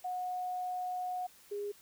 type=tone pair in turn; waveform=sine; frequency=729 / 409.1 Hz; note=F#5 / G#4; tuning=-26 / -26 cents; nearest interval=minor seventh; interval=1000 cents; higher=first; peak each=-34 / -35 dBFS; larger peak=first; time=0.04-1.27 / 1.51-1.72 s; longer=first; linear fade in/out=10 ms; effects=white hiss -60 dBFS RMS until 1.81 s